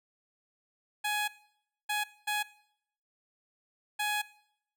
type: tone bursts at uneven times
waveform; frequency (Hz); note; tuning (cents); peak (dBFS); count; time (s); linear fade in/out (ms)
15% pulse; 837; G#5; +13; -23; 4; 1.04-1.28 / 1.89-2.04 / 2.27-2.43 / 3.99-4.22; 10
effects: noise-tail reverb RT60 0.7 s tail -20 dB re dry